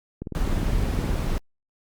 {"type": "click train", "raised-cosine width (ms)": 3, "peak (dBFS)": -18, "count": 21, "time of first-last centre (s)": [0.22, 1.246], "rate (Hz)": 19.5}
{"type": "noise", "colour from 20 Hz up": "brown", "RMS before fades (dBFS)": -24, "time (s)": [0.35, 1.38], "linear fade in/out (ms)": 0}
{"effects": ["Opus 48 kbps"]}